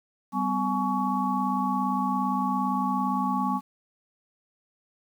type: tone cluster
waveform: sine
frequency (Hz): 195 / 252.5 / 845 / 1122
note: G3 / B3 / G#5 / C#6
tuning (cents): -9 / +39 / +30 / +21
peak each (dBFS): -29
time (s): 0.32-3.61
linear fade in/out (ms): 50
effects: 9-bit